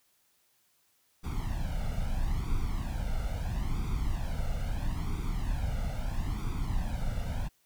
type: noise with flanger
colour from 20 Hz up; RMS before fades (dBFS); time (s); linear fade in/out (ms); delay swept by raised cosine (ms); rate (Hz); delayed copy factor
brown; -31; 1.23-7.49; 20; 0.85 to 1.43; 0.76; +0.8
effects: white hiss -70 dBFS RMS until 7.65 s